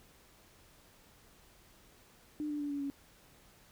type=tone with pitch steps; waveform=sine; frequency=300.3 / 295 / 289.7 / 284.6 / 279.5 Hz; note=D4 / D4 / D4 / C#4 / C#4; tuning=+39 / +8 / -24 / +46 / +14 cents; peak=-34 dBFS; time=2.4-2.9 s; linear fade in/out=0 ms; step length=100 ms; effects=pink hiss -62 dBFS RMS until 3.71 s